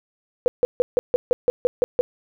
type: tone bursts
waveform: sine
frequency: 493.9 Hz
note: B4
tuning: in tune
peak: -13 dBFS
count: 10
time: 0.46-2.01 s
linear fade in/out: 0 ms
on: 20 ms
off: 150 ms
effects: none